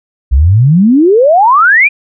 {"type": "exponential sweep", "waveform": "sine", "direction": "up", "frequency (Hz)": [59.6, 2489], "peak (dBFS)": -3, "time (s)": [0.31, 1.89], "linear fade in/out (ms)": 20, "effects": []}